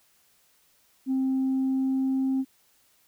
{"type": "tone with pitch glide", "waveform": "sine", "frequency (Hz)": [263.8, 265.3], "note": ["C4", "C4"], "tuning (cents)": [14, 24], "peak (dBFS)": -21, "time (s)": [1.06, 2.45], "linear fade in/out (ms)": 50, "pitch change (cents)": 10, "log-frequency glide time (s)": [1.22, 2.28], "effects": ["tanh soft clip ceiling -20 dBFS", "white hiss -64 dBFS RMS until 3.07 s"]}